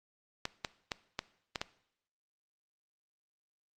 clicks, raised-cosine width 0.2 ms, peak -16 dBFS, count 6, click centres 0.454 / 0.648 / 0.918 / 1.191 / 1.558 / 1.615 s, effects noise-tail reverb RT60 0.7 s tail -17 dB re dry + Opus 48 kbps

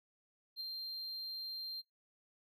triangle tone with ADSR envelope, 4173 Hz, C8, 5 cents flat, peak -37 dBFS, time 0.56-1.82 s, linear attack 45 ms, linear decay 9 ms, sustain -3 dB, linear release 25 ms, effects noise-tail reverb RT60 0.2 s tail -23 dB re dry

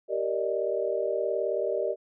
sine chord, Eb major seventh, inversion first, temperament just, 388.9 / 466.7 / 583.4 / 622.3 Hz, G4 / Bb4 / D5 / Eb5, -14 / +2 / -12 / 0 cents, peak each -31 dBFS, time 0.08-1.96 s, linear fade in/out 50 ms, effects none

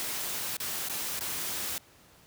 white noise with dropouts, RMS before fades -34 dBFS, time 0-1.78 s, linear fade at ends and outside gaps 0 ms, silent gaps 0.568-0.602 / 0.886-0.897 / 1.192-1.209 s, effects pink hiss -58 dBFS RMS until 2.26 s + high-pass 60 Hz 12 dB/octave

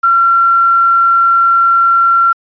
sine tone with quantisation, 1365 Hz, F6, 40 cents flat, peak -6 dBFS, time 0.03-2.33 s, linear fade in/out 10 ms, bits 6, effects resampled to 11025 Hz

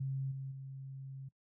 sine tone with level steps, 134.7 Hz, C#3, 49 cents flat, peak -34 / -39 / -43 dBFS, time 0-1.29 s, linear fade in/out 10 ms, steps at 0.31 / 0.51 s, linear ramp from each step 10 ms, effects noise-tail reverb RT60 0.1 s tail -21 dB re dry

